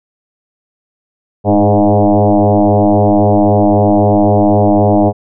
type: tone with frequency modulation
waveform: sine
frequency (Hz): 204.1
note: G#3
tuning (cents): -30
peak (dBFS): -6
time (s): 1.44-5.13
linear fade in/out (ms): 50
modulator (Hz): 103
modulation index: 5.6
effects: none